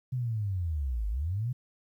sine linear two-way sweep, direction down then up, 130.1 to 49 to 130.1 Hz, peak -28 dBFS, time 0.12-1.53 s, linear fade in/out 10 ms, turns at 1.08 s, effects 11-bit

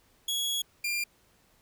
sawtooth tone pair in turn, 3341 / 2393 Hz, G#7 / D7, +10 / +32 cents, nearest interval tritone, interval 578 cents, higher first, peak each -25 dBFS, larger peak neither, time 0.28-0.62 / 0.84-1.04 s, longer first, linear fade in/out 5 ms, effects pink hiss -65 dBFS RMS until 1.61 s

